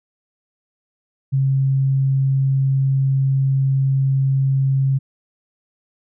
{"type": "tone", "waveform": "sine", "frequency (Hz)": 135.1, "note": "C#3", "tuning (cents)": -44, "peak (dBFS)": -14, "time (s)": [1.32, 4.99], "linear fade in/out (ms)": 20, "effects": []}